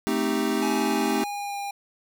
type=chord; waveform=square; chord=A half-diminished seventh; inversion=none; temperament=equal; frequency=220 / 261.6 / 311.1 / 392 Hz; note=A3 / C4 / Eb4 / G4; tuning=0 / 0 / 0 / 0 cents; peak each=-29 dBFS; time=0.07-1.24 s; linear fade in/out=0 ms
type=tone with pitch glide; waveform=square; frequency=840 to 804.9 Hz; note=G#5 to G5; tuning=+19 to +46 cents; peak=-30 dBFS; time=0.62-1.71 s; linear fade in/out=5 ms; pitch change=-73 cents; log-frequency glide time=0.79-1.58 s
effects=none